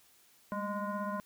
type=tone with frequency modulation; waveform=sine; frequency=616 Hz; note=D#5; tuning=17 cents flat; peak=-33 dBFS; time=0.52-1.2 s; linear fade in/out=0 ms; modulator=416 Hz; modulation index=1.6; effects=white hiss -64 dBFS RMS until 1.25 s